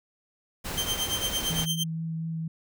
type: noise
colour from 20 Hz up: pink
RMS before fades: -34 dBFS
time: 0.64-1.66 s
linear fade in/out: 20 ms
type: tone with tremolo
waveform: sawtooth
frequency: 3136 Hz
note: G7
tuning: in tune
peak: -21 dBFS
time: 0.77-1.84 s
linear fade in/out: 10 ms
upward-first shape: triangle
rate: 8.8 Hz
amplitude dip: 90%
type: tone with vibrato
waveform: sine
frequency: 162.6 Hz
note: E3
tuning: 23 cents flat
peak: -29 dBFS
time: 1.5-2.48 s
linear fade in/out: 5 ms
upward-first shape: triangle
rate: 4.2 Hz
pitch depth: 12 cents each way
effects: none